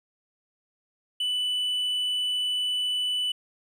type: tone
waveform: triangle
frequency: 2982 Hz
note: F#7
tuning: 13 cents sharp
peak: -23 dBFS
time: 1.2-3.32 s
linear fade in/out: 5 ms
effects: none